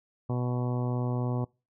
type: harmonic tone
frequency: 123.47 Hz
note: B2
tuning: in tune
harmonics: 1 / 2 / 3 / 4 / 5 / 6 / 7 / 8 / 9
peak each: -28 / -34 / -38 / -40 / -42 / -44 / -45 / -46 / -47 dBFS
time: 0.29-1.45 s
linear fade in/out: 10 ms
effects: noise-tail reverb RT60 0.3 s tail -26 dB re dry